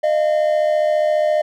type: tone pair together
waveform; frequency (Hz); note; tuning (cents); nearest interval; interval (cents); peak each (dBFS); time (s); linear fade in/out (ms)
triangle; 610 / 684.7; D#5 / F5; -34 / -34; major second; 200; -13 / -19; 0.03-1.42; 10
effects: none